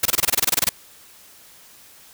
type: noise bursts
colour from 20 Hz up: white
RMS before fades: -17 dBFS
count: 14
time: 0.03-0.692 s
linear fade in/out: 5 ms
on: 25 ms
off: 24 ms
effects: white hiss -48 dBFS RMS until 2.13 s

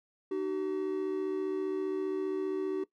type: tone pair together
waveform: triangle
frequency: 304.9 / 380 Hz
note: D#4 / F#4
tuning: -35 / +46 cents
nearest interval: major third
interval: 381 cents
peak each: -34 / -29 dBFS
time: 0.31-2.84 s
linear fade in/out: 5 ms
effects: noise-tail reverb RT60 0.1 s tail -19 dB re dry

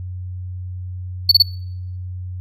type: tone bursts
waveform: triangle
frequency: 4455 Hz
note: C#8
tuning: 8 cents sharp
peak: -5 dBFS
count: 3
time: 1.29-1.424 s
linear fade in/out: 5 ms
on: 26 ms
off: 28 ms
effects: noise-tail reverb RT60 0.8 s tail -25 dB re dry + added 91 Hz sine -26 dBFS peak until 2.4 s

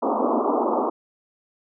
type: band-pass noise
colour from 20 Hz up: pink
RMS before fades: -22 dBFS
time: 0.02-0.9 s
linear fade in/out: 10 ms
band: 230 to 1200 Hz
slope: 96 dB/octave
effects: none

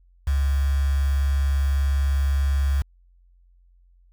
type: tone with quantisation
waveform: sine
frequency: 69.3 Hz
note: C#2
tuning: in tune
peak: -18 dBFS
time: 0.27-2.82 s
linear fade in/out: 5 ms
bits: 6
effects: added 44 Hz sine -53 dBFS peak until 4.12 s

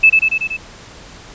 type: tone with echo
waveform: sine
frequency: 2618 Hz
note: E7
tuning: 13 cents flat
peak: -4 dBFS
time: 0.03-0.1 s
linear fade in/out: 10 ms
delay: 94 ms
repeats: 5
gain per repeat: -3 dB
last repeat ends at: 0.57 s
effects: pink hiss -38 dBFS RMS until 1.34 s + resampled to 16000 Hz

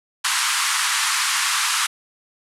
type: band-pass noise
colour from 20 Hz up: pink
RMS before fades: -21 dBFS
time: 0.24-1.87 s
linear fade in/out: 10 ms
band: 990 to 11000 Hz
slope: 48 dB/octave
effects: none

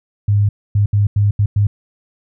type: tone bursts at uneven times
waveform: sine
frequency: 102.5 Hz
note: G#2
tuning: 22 cents flat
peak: -10 dBFS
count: 6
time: 0.28-0.49 / 0.75-0.86 / 0.93-1.07 / 1.16-1.31 / 1.39-1.46 / 1.56-1.67 s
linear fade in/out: 5 ms
effects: none

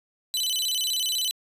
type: tone with vibrato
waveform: sawtooth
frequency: 3468 Hz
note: A7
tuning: 26 cents flat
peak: -21 dBFS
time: 0.34-1.31 s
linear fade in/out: 0 ms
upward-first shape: square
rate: 16 Hz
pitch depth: 240 cents each way
effects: resampled to 32000 Hz

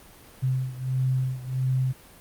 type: beating tone pair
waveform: sine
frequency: 129.4 / 130.9 Hz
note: C3 / C3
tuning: -19 / +1 cents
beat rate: 1.5 Hz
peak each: -25 / -28 dBFS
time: 0.42-1.93 s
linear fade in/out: 20 ms
effects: pink hiss -50 dBFS RMS until 2.2 s + Opus 32 kbps

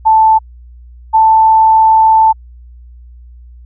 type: tone pair in turn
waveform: sine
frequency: 880 / 883.4 Hz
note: A5 / A5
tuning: 0 / +7 cents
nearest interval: unison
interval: 7 cents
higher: second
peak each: -4 dBFS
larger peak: neither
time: 0.05-0.39 / 1.13-2.33 s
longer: second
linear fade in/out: 20 ms
effects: added 60 Hz sine -33 dBFS peak until 3.65 s

